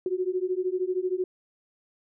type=beating tone pair; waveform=sine; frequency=361.6 / 374.6 Hz; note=F#4 / F#4; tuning=-40 / +21 cents; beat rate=13 Hz; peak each=-28 dBFS; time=0.06-1.24 s; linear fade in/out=2 ms; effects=none